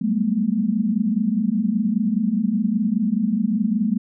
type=tone cluster; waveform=sine; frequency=185.6 / 195.8 / 214.7 / 239.7 Hz; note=F#3 / G3 / A3 / A#3; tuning=+6 / -2 / -42 / +48 cents; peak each=-27 / -26 / -20 / -24 dBFS; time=0.01-3.98 s; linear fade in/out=10 ms; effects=none